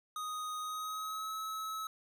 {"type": "tone with pitch glide", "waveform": "square", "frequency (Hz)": [1246, 1292.2], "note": ["D#6", "E6"], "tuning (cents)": [2, -35], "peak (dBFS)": -38, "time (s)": [0.16, 1.87], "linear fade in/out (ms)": 2, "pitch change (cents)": 63, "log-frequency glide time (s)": [0.6, 1.34], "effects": ["13-bit"]}